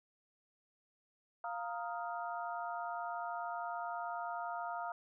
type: harmonic tone with a mistuned harmonic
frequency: 233.1 Hz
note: A#3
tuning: in tune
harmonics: 3 / 4 / 5 / 6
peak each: -41 / -43 / -45 / -47 dBFS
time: 1.44-4.92 s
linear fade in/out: 2 ms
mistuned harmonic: 5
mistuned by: +120 cents
effects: none